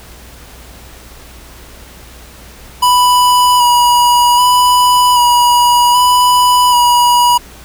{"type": "tone with vibrato", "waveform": "square", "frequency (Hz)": 979, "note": "B5", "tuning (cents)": -15, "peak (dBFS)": -7, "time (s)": [2.82, 7.38], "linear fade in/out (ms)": 10, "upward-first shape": "square", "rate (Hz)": 0.64, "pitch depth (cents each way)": 18, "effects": ["added 60 Hz sine -37 dBFS peak until 7.64 s", "pink hiss -37 dBFS RMS until 7.64 s"]}